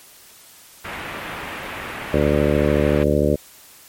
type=low-pass noise; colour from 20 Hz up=white; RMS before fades=-31 dBFS; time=0.84-3.04 s; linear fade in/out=10 ms; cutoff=2500 Hz; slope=24 dB/octave
type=harmonic tone; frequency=73.42 Hz; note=D2; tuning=in tune; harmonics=1 / 2 / 3 / 4 / 5 / 6 / 7 / 8; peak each=-23 / -23 / -23 / -23 / -23 / -23 / -23 / -23 dBFS; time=2.13-3.36 s; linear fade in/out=10 ms
effects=white hiss -46 dBFS RMS until 3.88 s + MP3 64 kbps